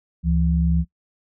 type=tone pair together; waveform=sine; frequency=70.5 / 167.68 Hz; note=C#2 / E3; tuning=+30 / +30 cents; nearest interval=octave + minor third; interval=1500 cents; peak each=-19 dBFS; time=0.23-0.85 s; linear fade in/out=50 ms; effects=noise-tail reverb RT60 0.1 s tail -21 dB re dry